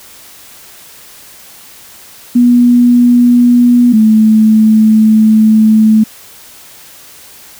sine tone pair in turn, 242.8 / 217.9 Hz, B3 / A3, -29 / -17 cents, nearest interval major second, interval 188 cents, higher first, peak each -3 dBFS, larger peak neither, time 2.35-3.93 / 3.93-6.04 s, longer second, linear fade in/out 10 ms, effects white hiss -36 dBFS RMS until 7.59 s

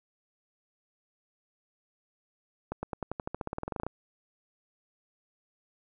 accelerating click train, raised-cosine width 1 ms, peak -19 dBFS, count 19, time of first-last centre 2.72-3.866 s, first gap 110 ms, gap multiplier 0.93, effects none

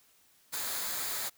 white noise with comb filter, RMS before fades -35 dBFS, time 0.52-1.3 s, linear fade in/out 20 ms, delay 0.35 ms, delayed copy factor -0.5, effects white hiss -65 dBFS RMS until 1.37 s

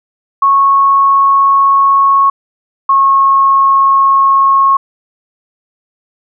sine tone pair in turn, 1101 / 1090.9 Hz, C#6 / C#6, -12 / -28 cents, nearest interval unison, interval 16 cents, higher first, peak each -5 dBFS, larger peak neither, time 0.42-2.3 / 2.89-4.77 s, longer neither, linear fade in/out 5 ms, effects none

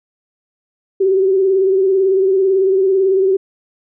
sine tone with vibrato, 383.1 Hz, G4, 40 cents flat, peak -10 dBFS, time 1-3.37 s, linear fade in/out 10 ms, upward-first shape sine, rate 18 Hz, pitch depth 48 cents each way, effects none

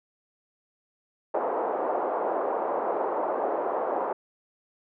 pink band-pass noise, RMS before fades -28 dBFS, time 1.34-4.13 s, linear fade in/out 5 ms, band 420 to 960 Hz, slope 24 dB/octave, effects none

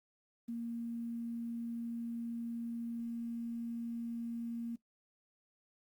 sine tone with quantisation, 233.1 Hz, A#3, in tune, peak -37 dBFS, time 0.48-4.76 s, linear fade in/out 10 ms, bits 11, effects noise-tail reverb RT60 0.1 s tail -21 dB re dry + Opus 24 kbps

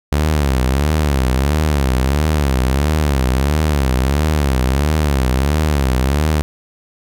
sawtooth tone with vibrato, 70.1 Hz, C#2, 20 cents sharp, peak -9 dBFS, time 0.12-6.42 s, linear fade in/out 0 ms, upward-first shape sine, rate 1.5 Hz, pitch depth 180 cents each way, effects none

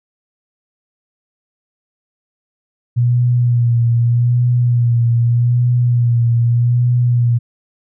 sine tone with vibrato, 120 Hz, B2, 49 cents flat, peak -10 dBFS, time 2.96-7.39 s, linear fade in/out 20 ms, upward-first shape sine, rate 0.82 Hz, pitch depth 36 cents each way, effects none

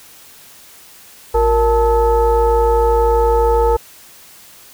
sine tone with frequency modulation, 466.2 Hz, A#4, in tune, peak -10 dBFS, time 1.34-3.77 s, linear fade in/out 10 ms, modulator 413 Hz, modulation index 1.1, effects white hiss -42 dBFS RMS until 4.73 s

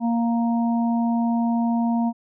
harmonic tone, 233.1 Hz, A#3, in tune, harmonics 1 / 3 / 4, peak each -19 / -29 / -31 dBFS, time 0-2.13 s, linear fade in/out 50 ms, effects none

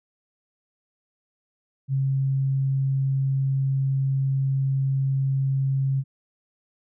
sine tone, 135.3 Hz, C#3, 42 cents flat, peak -20 dBFS, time 1.88-6.04 s, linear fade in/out 50 ms, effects none

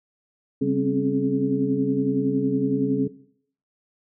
sine tone cluster, 136.4 / 197.4 / 260.7 / 271.5 / 424.4 Hz, C#3 / G3 / C4 / C#4 / G#4, -28 / +12 / -6 / -36 / +38 cents, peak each -29 / -29 / -27 / -22 / -26 dBFS, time 0.61-3.08 s, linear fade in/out 10 ms, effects noise-tail reverb RT60 0.6 s tail -17 dB re dry

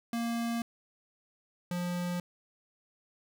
square tone pair in turn, 233.1 / 176.61 Hz, A#3 / F3, 0 / +20 cents, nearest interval perfect fourth, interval 480 cents, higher first, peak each -31 / -32 dBFS, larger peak first, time 0.13-0.62 / 1.71-2.2 s, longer neither, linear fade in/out 2 ms, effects none

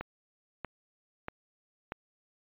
click train, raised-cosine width 0.5 ms, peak -21 dBFS, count 4, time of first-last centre 0.01-1.921 s, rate 1.57 Hz, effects resampled to 8000 Hz

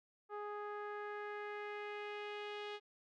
sawtooth tone with low-pass filter sweep, 415.3 Hz, G#4, in tune, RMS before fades -45 dBFS, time 0.29-2.8 s, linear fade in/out 50 ms, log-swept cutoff 1200 to 3300 Hz, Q 2.2, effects none

